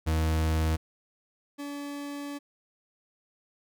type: tone pair in turn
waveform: 40% pulse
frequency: 79.6 / 286.2 Hz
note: D#2 / D4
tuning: +40 / -45 cents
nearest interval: octave + minor seventh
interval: 2215 cents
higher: second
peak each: -23 / -34 dBFS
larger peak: first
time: 0.06-0.77 / 1.58-2.39 s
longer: second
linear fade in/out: 20 ms
effects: none